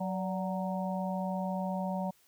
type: harmonic tone with a mistuned harmonic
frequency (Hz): 185.7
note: F#3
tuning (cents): +7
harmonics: 1 / 3 / 4 / 5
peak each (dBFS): -33 / -38 / -39 / -40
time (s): 0-2.11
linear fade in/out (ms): 10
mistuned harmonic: 3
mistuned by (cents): +60
effects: white hiss -66 dBFS RMS until 2.27 s